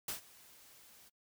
white noise with ADSR envelope, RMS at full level -38 dBFS, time 0.08-1.1 s, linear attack 4 ms, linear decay 120 ms, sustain -22 dB, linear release 21 ms, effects noise-tail reverb RT60 0.1 s tail -24 dB re dry

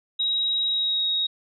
sine tone with pitch glide, 3820 to 3776 Hz, A#7 to A#7, +42 to +22 cents, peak -21 dBFS, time 0.19-1.27 s, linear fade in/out 10 ms, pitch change -20 cents, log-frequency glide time 0.68-1.06 s, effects none

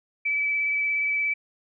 sine tone with vibrato, 2303 Hz, D7, 34 cents flat, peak -22 dBFS, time 0.25-1.34 s, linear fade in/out 10 ms, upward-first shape sine, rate 17 Hz, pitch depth 13 cents each way, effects none

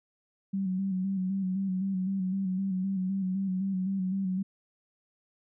sine tone with vibrato, 190 Hz, F#3, 46 cents sharp, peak -27 dBFS, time 0.53-4.43 s, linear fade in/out 10 ms, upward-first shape square, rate 3.9 Hz, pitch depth 42 cents each way, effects none

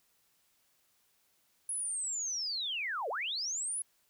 sine linear two-way sweep, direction down then up, 10548 to 415.3 to 10548 Hz, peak -33 dBFS, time 1.69-3.82 s, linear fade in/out 2 ms, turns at 3.09 s, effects white hiss -72 dBFS RMS until 4.09 s

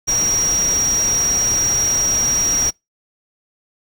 sine tone in noise, 5690 Hz, F8, 31 cents sharp, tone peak -15 dBFS, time 0.07-2.71 s, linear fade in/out 20 ms, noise pink, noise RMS -27 dBFS, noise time 0.07-2.71 s, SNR +9 dB, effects noise-tail reverb RT60 0.2 s tail -26 dB re dry

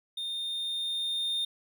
triangle tone with level ramp, 3643 Hz, A#7, 41 cents flat, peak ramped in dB -31 to -26 dBFS, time 0.17-1.45 s, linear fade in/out 5 ms, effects none

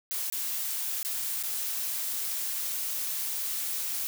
blue noise with dropouts, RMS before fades -32 dBFS, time 0.11-4.07 s, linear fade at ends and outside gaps 0 ms, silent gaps 0.3-0.324 / 1.029-1.049 / 1.427-1.436 s, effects none

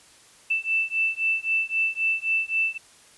sine beating tone pair, 2653 / 2656.8 Hz, E7 / E7, +10 / +13 cents, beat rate 3.8 Hz, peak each -25 dBFS, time 0.5-2.78 s, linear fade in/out 10 ms, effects white hiss -53 dBFS RMS until 3.17 s + resampled to 24000 Hz

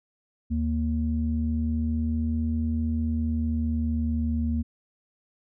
sine tone pair together, 77.78 / 233.1 Hz, D#2 / A#3, 0 / 0 cents, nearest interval octave + perfect fifth, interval 1900 cents, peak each -25 / -26 dBFS, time 0.5-4.63 s, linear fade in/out 20 ms, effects tanh soft clip ceiling -15 dBFS

